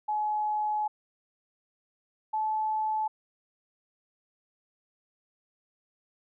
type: tone pair in turn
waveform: sine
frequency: 848 / 865.8 Hz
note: G#5 / A5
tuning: +36 / -28 cents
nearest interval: unison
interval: 36 cents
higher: second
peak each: -26 dBFS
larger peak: neither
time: 0.08-0.88 / 2.33-3.08 s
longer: first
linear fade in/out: 10 ms
effects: none